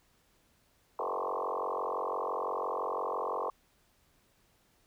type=tone with frequency modulation; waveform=sine; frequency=772 Hz; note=G5; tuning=27 cents flat; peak=-31 dBFS; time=0.99-3.5 s; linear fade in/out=2 ms; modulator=45.9 Hz; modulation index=7.9; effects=pink hiss -69 dBFS RMS until 4.86 s